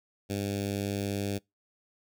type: tone with notch filter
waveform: 10% pulse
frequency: 100.3 Hz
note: G2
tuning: 40 cents sharp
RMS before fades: -32 dBFS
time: 0.29-1.39 s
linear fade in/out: 20 ms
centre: 1200 Hz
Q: 0.61
effects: noise-tail reverb RT60 0.2 s tail -26 dB re dry